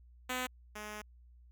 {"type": "tone pair in turn", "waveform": "5% pulse", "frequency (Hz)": [253.2, 211.1], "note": ["B3", "G#3"], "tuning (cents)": [43, 29], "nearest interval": "minor third", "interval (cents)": 314, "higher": "first", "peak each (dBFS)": [-23, -31], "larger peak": "first", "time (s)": [[0.29, 0.47], [0.75, 1.02]], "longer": "second", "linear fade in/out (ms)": 10, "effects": ["added 60 Hz sine -56 dBFS peak until 1.51 s"]}